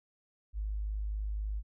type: tone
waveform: sine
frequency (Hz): 51.9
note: G#1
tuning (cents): 0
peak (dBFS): -32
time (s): 0.53-1.63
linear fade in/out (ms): 50
effects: none